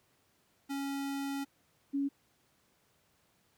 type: tone pair in turn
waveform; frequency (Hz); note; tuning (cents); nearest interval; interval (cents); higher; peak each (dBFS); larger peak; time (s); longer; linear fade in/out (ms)
square / sine; 277.2 / 279.1; C#4 / C#4; 0 / +12; unison; 12; second; -35 / -29; second; 0.69-1.45 / 1.93-2.09; first; 20
effects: pink hiss -71 dBFS RMS until 3.57 s + high-pass 80 Hz 12 dB/octave